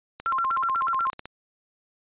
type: click train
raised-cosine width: 0.3 ms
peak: -21 dBFS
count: 18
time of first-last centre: 0.2-1.256 s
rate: 16.1 Hz
type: tone with vibrato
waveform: sine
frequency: 1200 Hz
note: D6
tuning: 37 cents sharp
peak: -22 dBFS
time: 0.26-1.1 s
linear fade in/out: 0 ms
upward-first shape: square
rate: 8.2 Hz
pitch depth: 220 cents each way
effects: resampled to 8000 Hz